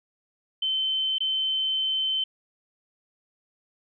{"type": "tone with dropouts", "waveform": "sine", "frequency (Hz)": 3078, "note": "G7", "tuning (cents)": -32, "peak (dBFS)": -23, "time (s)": [0.62, 2.24], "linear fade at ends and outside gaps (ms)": 5, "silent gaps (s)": [1.184, 1.204], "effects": []}